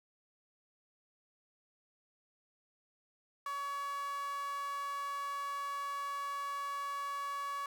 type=tone with high-pass filter; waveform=sawtooth; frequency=564 Hz; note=C#5; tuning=30 cents sharp; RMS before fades=-39 dBFS; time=3.46-7.66 s; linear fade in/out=2 ms; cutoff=1200 Hz; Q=8.3; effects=none